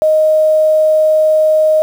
sine tone with quantisation, 622.3 Hz, D#5, in tune, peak -7 dBFS, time 0.02-1.82 s, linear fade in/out 0 ms, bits 6, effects none

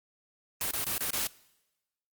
white noise with dropouts, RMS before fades -31 dBFS, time 0.61-1.27 s, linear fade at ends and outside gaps 1 ms, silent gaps 0.71-0.735 / 0.843-0.866 / 0.98-1.006 / 1.105-1.131 s, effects noise-tail reverb RT60 1.0 s tail -22 dB re dry + Opus 32 kbps

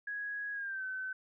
sine tone with pitch glide, 1662 to 1524.1 Hz, G#6 to G6, +1 to -49 cents, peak -36 dBFS, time 0.07-1.13 s, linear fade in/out 5 ms, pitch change -150 cents, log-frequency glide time 0.53-0.84 s, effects none

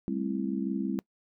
sine chord, A minor seventh, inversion third, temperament just, 198 / 220 / 264 / 330 Hz, G3 / A3 / C4 / E4, +18 / 0 / +16 / +2 cents, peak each -32 / -37 / -33 / -35 dBFS, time 0.08-0.99 s, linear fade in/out 0 ms, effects noise-tail reverb RT60 0.1 s tail -24 dB re dry

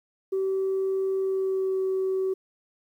sine tone with pitch glide, 383.8 to 379.4 Hz, G4 to F#4, -37 to +43 cents, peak -22 dBFS, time 0.32-2.34 s, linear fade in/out 10 ms, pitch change -20 cents, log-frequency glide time 1.19-1.81 s, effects tanh soft clip ceiling -20 dBFS + 10-bit

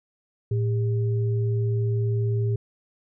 sine tone pair together, 112.5 / 400.9 Hz, A2 / G4, +39 / +39 cents, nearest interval octave + minor seventh, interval 2200 cents, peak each -21 / -31 dBFS, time 0.51-2.56 s, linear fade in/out 5 ms, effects none

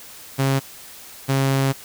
sawtooth tone pair in turn, 135.6 / 135.6 Hz, C#3 / C#3, -38 / -38 cents, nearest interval unison, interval 0 cents, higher neither, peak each -13 / -13 dBFS, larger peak neither, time 0.38-0.6 / 1.28-1.73 s, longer second, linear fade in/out 20 ms, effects white hiss -41 dBFS RMS until 1.84 s

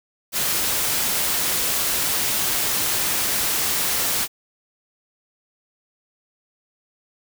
white noise, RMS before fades -22 dBFS, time 0.32-4.28 s, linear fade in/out 50 ms, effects none

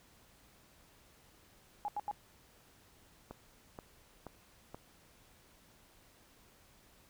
sine tone bursts, 829 Hz, G#5, 3 cents flat, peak -34 dBFS, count 3, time 1.85-2.112 s, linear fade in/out 0 ms, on 32 ms, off 83 ms
click train, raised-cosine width 1 ms, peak -31 dBFS, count 4, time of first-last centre 3.31-4.745 s, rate 2.09 Hz
effects pink hiss -64 dBFS RMS until 7.09 s

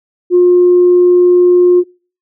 sine tone, 356.6 Hz, F4, 36 cents sharp, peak -3 dBFS, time 0.3-1.84 s, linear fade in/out 50 ms, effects noise-tail reverb RT60 0.4 s tail -25 dB re dry + tanh soft clip ceiling 0 dBFS

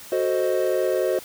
triangle chord, F# diminished seventh, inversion none, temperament equal, 370 / 440 / 523.3 / 622.3 Hz, F#4 / A4 / C5 / Eb5, 0 / 0 / 0 / 0 cents, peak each -22 / -27 / -22 / -24 dBFS, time 0.12-1.19 s, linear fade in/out 2 ms, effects white hiss -42 dBFS RMS until 1.24 s

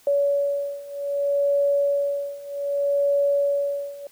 sine beating tone pair, 566 / 566.64 Hz, C#5 / C#5, +36 / +38 cents, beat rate 0.64 Hz, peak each -24 / -22 dBFS, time 0.07-4.07 s, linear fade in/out 2 ms, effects white hiss -55 dBFS RMS until 4.11 s

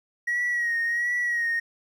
triangle tone with vibrato, 1900 Hz, A#6, 33 cents sharp, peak -20 dBFS, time 0.27-1.6 s, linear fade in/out 10 ms, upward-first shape sine, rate 1.4 Hz, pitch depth 44 cents each way, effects tanh soft clip ceiling -19 dBFS

